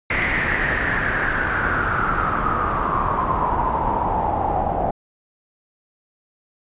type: noise with low-pass filter sweep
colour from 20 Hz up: pink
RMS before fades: -21 dBFS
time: 0.1-4.91 s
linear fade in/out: 5 ms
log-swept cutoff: 2100 to 740 Hz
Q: 7.2
effects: resampled to 8000 Hz